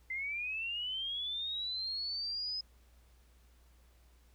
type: linear sweep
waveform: sine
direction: up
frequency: 2053 to 5090 Hz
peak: -35 dBFS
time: 0.1-2.61 s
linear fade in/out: 5 ms
effects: added 60 Hz sine -61 dBFS peak until 4.34 s + pink hiss -70 dBFS RMS until 4.34 s